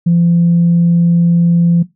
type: tone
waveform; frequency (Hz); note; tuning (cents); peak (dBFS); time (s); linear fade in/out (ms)
sine; 170.8; F3; -38; -6; 0.06-1.83; 10
effects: noise-tail reverb RT60 0.2 s tail -18 dB re dry + tanh soft clip ceiling -3 dBFS